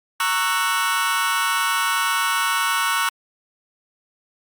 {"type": "chord", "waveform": "sawtooth", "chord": "F# dominant seventh", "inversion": "first", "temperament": "just", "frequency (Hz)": [925, 1110, 1332, 1480], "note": ["A#5", "C#6", "E6", "F#6"], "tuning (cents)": [-14, 2, 18, 0], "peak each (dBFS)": [-23, -19, -22, -20], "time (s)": [0.2, 3.09], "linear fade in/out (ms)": 2, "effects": ["Opus 48 kbps"]}